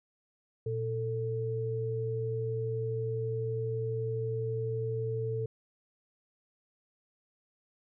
sine tone pair together, 117.6 / 444 Hz, A#2 / A4, +16 / +16 cents, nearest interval octave + major seventh, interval 2300 cents, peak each -33 / -33 dBFS, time 0.66-5.46 s, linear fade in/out 5 ms, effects none

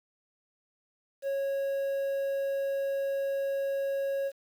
triangle tone with quantisation, 550 Hz, C#5, 14 cents flat, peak -26 dBFS, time 1.22-4.32 s, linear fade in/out 50 ms, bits 9, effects none

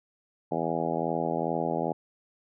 harmonic tone, 82.41 Hz, E2, in tune, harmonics 2 / 3 / 4 / 5 / 6 / 7 / 8 / 9 / 10, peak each -35 / -35 / -35 / -35 / -35 / -35 / -35 / -35 / -35 dBFS, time 0.51-1.93 s, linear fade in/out 10 ms, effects none

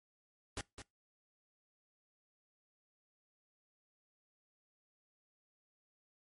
pink noise with echo, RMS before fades -40 dBFS, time 0.57-0.61 s, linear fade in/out 2 ms, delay 210 ms, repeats 1, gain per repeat -9 dB, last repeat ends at 0.82 s, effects noise-tail reverb RT60 0.2 s tail -23 dB re dry + MP3 48 kbps

